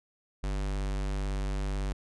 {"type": "tone", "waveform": "square", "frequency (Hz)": 49, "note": "G1", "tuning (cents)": 0, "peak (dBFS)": -30, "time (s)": [0.43, 1.93], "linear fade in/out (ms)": 10, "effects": ["resampled to 22050 Hz"]}